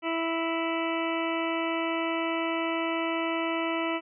harmonic tone, 329.6 Hz, E4, in tune, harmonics 1 / 2 / 3 / 4 / 6 / 7 / 8 / 9, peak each -30 / -33 / -35 / -36 / -38 / -38 / -39 / -40 dBFS, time 0.02-4.01 s, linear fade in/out 50 ms, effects none

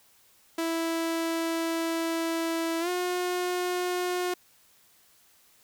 sawtooth tone with pitch glide, 329.6 to 359.4 Hz, E4 to F4, 0 to +50 cents, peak -23 dBFS, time 0.58-4.34 s, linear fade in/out 5 ms, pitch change +150 cents, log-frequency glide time 2.8-2.89 s, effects white hiss -61 dBFS RMS until 5.63 s

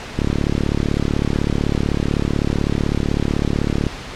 click train, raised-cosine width 3 ms, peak -5 dBFS, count 133, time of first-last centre 0.19-3.867 s, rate 35.9 Hz, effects pink hiss -31 dBFS RMS until 4.15 s + low-pass 5000 Hz 12 dB/octave

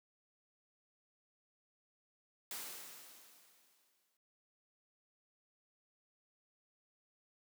white noise with exponential decay, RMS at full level -43 dBFS, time 2.51-4.17 s, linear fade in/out 2 ms, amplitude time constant 360 ms, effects noise-tail reverb RT60 0.3 s tail -26 dB re dry + high-pass 200 Hz 12 dB/octave

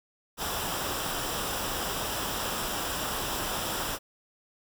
pink noise with comb filter, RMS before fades -32 dBFS, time 0.37-3.99 s, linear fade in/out 50 ms, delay 0.46 ms, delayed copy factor -0.55, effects none

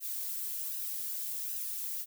violet noise with flanger, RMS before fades -37 dBFS, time 0-2.06 s, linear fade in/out 50 ms, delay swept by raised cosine 0.88 to 2.88 ms, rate 1.3 Hz, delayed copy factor -0.6, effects none

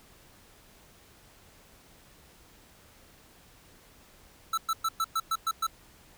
square tone bursts, 1321 Hz, E6, 3 cents sharp, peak -26 dBFS, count 8, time 4.53-5.668 s, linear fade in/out 5 ms, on 46 ms, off 110 ms, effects pink hiss -57 dBFS RMS until 6.17 s

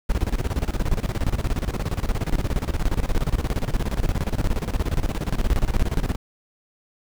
brown noise with tremolo, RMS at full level -20 dBFS, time 0.09-6.16 s, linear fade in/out 10 ms, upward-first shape square, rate 17 Hz, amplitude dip 80%, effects none

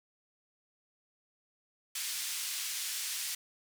white band-pass noise, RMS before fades -37 dBFS, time 1.95-3.35 s, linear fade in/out 5 ms, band 2200 to 10000 Hz, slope 12 dB/octave, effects none

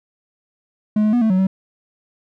triangle tone with pitch steps, 212.3 / 213.7 / 242.7 / 220.9 / 186.3 / 190.3 Hz, G#3 / G#3 / B3 / A3 / F#3 / F#3, +38 / +50 / -30 / +7 / +12 / +49 cents, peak -11 dBFS, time 0.96-1.47 s, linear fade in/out 5 ms, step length 85 ms, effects none

